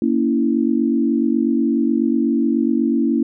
sine chord, A# diminished, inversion none, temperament equal with one note detuned, 233.1 / 280.6 / 329.6 Hz, A#3 / C#4 / E4, 0 / +21 / 0 cents, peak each -18 / -19 / -20 dBFS, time 0.02-3.23 s, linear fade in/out 2 ms, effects none

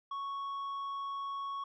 triangle tone with tanh clipping, 1108.7 Hz, C#6, in tune, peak -37 dBFS, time 0.11-1.64 s, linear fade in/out 5 ms, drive 9 dB, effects none

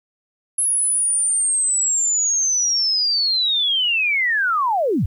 sine linear sweep, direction down, 10710 to 60.8 Hz, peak -16 dBFS, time 0.58-5.06 s, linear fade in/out 5 ms, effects 9-bit

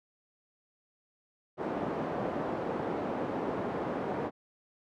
pink band-pass noise, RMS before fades -34 dBFS, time 1.57-4.31 s, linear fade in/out 50 ms, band 240 to 840 Hz, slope 12 dB/octave, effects none

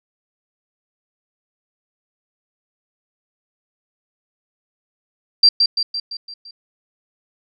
sine tone with echo, 4715 Hz, D8, 6 cents sharp, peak -6 dBFS, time 5.43-5.49 s, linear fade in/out 5 ms, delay 170 ms, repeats 6, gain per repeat -5 dB, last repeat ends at 6.51 s, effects none

